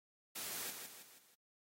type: noise with echo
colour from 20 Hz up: white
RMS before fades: -44 dBFS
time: 0.35-0.71 s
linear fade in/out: 10 ms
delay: 160 ms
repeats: 4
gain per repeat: -6 dB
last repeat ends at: 1.35 s
effects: high-pass 150 Hz 12 dB/octave + AAC 48 kbps